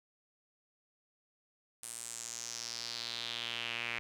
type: tone with band-pass filter sweep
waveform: sawtooth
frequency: 117.3 Hz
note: A#2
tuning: 11 cents sharp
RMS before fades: -41 dBFS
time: 1.83-3.99 s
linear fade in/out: 0 ms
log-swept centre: 9400 to 2300 Hz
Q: 3.7
effects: none